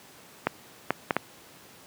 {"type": "clicks", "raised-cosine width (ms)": 0.5, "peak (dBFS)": -7, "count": 4, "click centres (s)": [0.47, 0.906, 1.108, 1.166], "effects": ["pink hiss -51 dBFS RMS until 1.86 s", "high-pass 150 Hz 12 dB/octave"]}